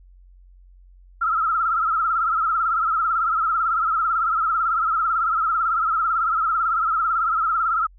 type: tone with vibrato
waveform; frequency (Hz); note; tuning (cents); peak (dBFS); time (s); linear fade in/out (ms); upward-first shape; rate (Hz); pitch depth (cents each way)
sine; 1318.5; E6; 0; -18; 1.21-7.87; 10; triangle; 18; 110
effects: added 45 Hz sine -46 dBFS peak until 7.98 s